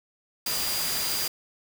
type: tone in noise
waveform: sine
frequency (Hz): 4812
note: D8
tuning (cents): +41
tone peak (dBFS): -31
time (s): 0.46-1.28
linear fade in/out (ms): 5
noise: white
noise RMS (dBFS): -29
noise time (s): 0.46-1.28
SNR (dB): -5
effects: none